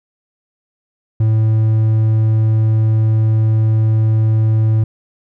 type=tone; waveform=triangle; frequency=110 Hz; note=A2; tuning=in tune; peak=-8 dBFS; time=1.2-4.84 s; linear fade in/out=5 ms; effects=none